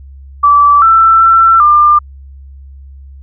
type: tone with pitch steps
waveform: sine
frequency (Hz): 1158 / 1334 / 1343 / 1196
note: D6 / E6 / E6 / D6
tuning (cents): -25 / +20 / +32 / +31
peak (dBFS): -3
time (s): 0.43-1.99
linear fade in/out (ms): 10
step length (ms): 390
effects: added 68 Hz sine -30 dBFS peak until 3.22 s